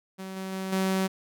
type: tone with level steps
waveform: sawtooth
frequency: 190 Hz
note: F#3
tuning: 46 cents sharp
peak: -32 / -29 / -27 / -20 dBFS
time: 0.18-1.08 s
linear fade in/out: 20 ms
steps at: 0.36 / 0.52 / 0.72 s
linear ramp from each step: 10 ms
effects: none